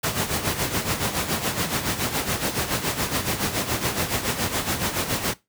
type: noise with tremolo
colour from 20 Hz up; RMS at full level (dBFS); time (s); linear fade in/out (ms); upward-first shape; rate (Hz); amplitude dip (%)
pink; -22; 0.03-5.34; 10; sine; 7.1; 65
effects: noise-tail reverb RT60 0.2 s tail -18 dB re dry + high-pass 80 Hz 12 dB/octave